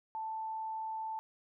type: tone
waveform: sine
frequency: 882 Hz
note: A5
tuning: 4 cents sharp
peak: -36 dBFS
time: 0.15-1.19 s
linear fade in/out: 0 ms
effects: none